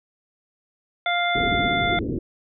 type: harmonic tone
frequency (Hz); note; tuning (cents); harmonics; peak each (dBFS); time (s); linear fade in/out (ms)
699; F5; +1; 1 / 2 / 3 / 5; -23 / -27 / -25 / -28; 1.06-1.99; 2
type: low-pass noise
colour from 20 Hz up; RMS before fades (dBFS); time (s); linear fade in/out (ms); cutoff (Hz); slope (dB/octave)
white; -27; 1.35-2.19; 5; 440; 48
effects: none